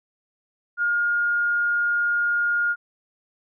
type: tone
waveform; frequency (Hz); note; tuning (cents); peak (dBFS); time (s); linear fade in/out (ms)
sine; 1421; F6; +30; -19; 0.77-2.76; 50
effects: none